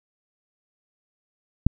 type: click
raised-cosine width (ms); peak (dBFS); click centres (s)
5; -4; 1.666
effects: none